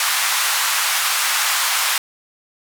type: band-pass noise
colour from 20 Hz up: pink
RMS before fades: -19 dBFS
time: 0-1.98 s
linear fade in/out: 2 ms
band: 980 to 15000 Hz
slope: 24 dB/octave
effects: none